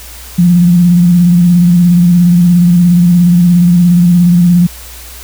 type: tone with vibrato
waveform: sine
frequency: 175.1 Hz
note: F3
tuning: 5 cents sharp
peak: -3 dBFS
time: 0.38-4.67 s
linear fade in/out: 10 ms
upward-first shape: square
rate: 17 Hz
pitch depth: 35 cents each way
effects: added 60 Hz sine -31 dBFS peak until 5.23 s + white hiss -31 dBFS RMS until 5.23 s